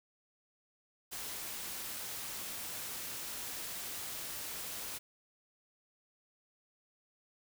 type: noise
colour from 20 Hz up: white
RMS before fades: -42 dBFS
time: 1.11-4.99 s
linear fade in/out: 20 ms
effects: none